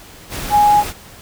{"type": "tone in noise", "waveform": "sine", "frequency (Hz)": 830.6, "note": "G#5", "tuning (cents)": 0, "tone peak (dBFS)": -8, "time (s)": [0.5, 0.84], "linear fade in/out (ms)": 50, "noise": "pink", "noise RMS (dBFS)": -26, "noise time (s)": [0.29, 0.94], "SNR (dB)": 15, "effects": ["pink hiss -40 dBFS RMS until 1.21 s"]}